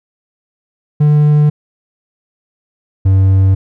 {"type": "tone pair in turn", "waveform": "triangle", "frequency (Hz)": [149, 95.9], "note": ["D3", "G2"], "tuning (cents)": [25, -37], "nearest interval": "minor sixth", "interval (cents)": 762, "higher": "first", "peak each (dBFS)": -4, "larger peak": "neither", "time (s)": [[1, 1.5], [3.05, 3.55]], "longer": "neither", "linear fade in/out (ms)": 10, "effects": []}